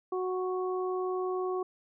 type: harmonic tone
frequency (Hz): 369.2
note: F#4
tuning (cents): -4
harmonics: 1 / 2 / 3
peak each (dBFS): -30 / -39 / -38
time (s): 0.12-1.63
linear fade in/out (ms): 5
effects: none